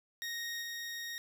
20% pulse tone with level steps, 1867 Hz, A#6, 2 cents sharp, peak -32 / -34 dBFS, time 0.22-1.18 s, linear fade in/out 0 ms, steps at 0.61 s, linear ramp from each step 20 ms, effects none

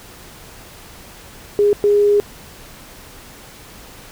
sine tone bursts at uneven times, 410.8 Hz, G#4, 19 cents flat, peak -10 dBFS, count 2, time 1.59-1.73 / 1.84-2.2 s, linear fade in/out 0 ms, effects pink hiss -40 dBFS RMS until 4.11 s

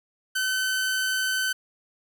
sawtooth tone, 1524 Hz, G6, 49 cents flat, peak -20 dBFS, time 0.35-1.53 s, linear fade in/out 10 ms, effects none

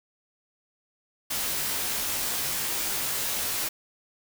white noise with comb filter, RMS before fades -29 dBFS, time 1.3-3.69 s, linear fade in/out 10 ms, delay 17 ms, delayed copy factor -0.95, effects none

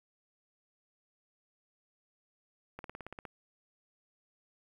slowing click train, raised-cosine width 0.5 ms, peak -28 dBFS, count 9, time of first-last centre 2.79-3.252 s, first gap 52 ms, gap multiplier 1.03, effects 10-bit

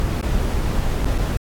brown noise with dropouts, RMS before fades -20 dBFS, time 0-1.37 s, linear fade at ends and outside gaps 0 ms, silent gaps 0.211-0.228 / 1.045-1.055 / 1.179-1.185 s, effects AAC 64 kbps

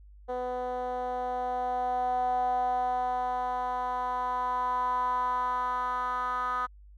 10% pulse tone with band-pass filter sweep, 250 Hz, B3, 21 cents sharp, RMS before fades -30 dBFS, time 0.28-6.67 s, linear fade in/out 20 ms, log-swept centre 590 to 1200 Hz, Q 6.3, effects added 50 Hz sine -49 dBFS peak until 6.97 s

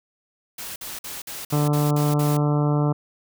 white noise bursts, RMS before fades -34 dBFS, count 8, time 0.58-2.37 s, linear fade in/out 5 ms, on 180 ms, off 50 ms
harmonic tone, 147.5 Hz, D3, 8 cents sharp, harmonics 1 / 2 / 3 / 4 / 5 / 6 / 7 / 8 / 9, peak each -19 / -25 / -29 / -31 / -33 / -35 / -36 / -37 / -38 dBFS, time 1.52-2.93 s, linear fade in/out 10 ms
effects none

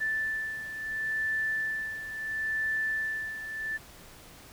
sine beating tone pair, 1760 / 1760.73 Hz, A6 / A6, 0 / +1 cents, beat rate 0.73 Hz, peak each -30 / -36 dBFS, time 0-3.78 s, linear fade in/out 20 ms, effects pink hiss -51 dBFS RMS until 4.52 s

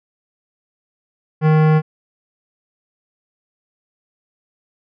sine tone with hard clipping, 155.56 Hz, D#3, in tune, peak -12 dBFS, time 1.41-1.82 s, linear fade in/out 50 ms, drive 18 dB, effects resampled to 11025 Hz

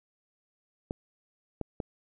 clicks, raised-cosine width 2 ms, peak -19 dBFS, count 3, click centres 0.909 / 1.613 / 1.802 s, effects none

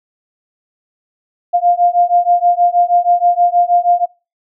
sine beating tone pair, 699 / 705.3 Hz, F5 / F5, +1 / +17 cents, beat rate 6.3 Hz, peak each -12 dBFS, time 1.53-4.06 s, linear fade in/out 20 ms, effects noise-tail reverb RT60 0.3 s tail -23 dB re dry

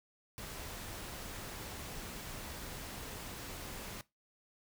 pink noise, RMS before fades -45 dBFS, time 0.38-4.01 s, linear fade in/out 0 ms, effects noise-tail reverb RT60 0.2 s tail -19 dB re dry

